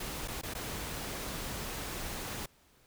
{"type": "noise with dropouts", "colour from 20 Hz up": "pink", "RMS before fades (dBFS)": -39, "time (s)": [0, 2.46], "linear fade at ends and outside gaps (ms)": 5, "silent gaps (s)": [[0.277, 0.281], [0.414, 0.432], [0.538, 0.549]], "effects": ["pink hiss -65 dBFS RMS until 2.86 s"]}